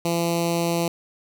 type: tone with notch filter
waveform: 10% pulse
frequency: 169.4 Hz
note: E3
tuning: 48 cents sharp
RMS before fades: -23 dBFS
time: 0.05-0.88 s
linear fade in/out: 2 ms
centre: 1500 Hz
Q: 0.75
effects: none